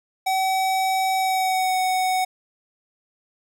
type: tone with pitch glide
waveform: square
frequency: 760 to 744.8 Hz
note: F#5 to F#5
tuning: +46 to +11 cents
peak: -20 dBFS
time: 0.26-2.25 s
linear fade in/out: 10 ms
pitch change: -35 cents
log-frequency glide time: 1.17-1.77 s
effects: none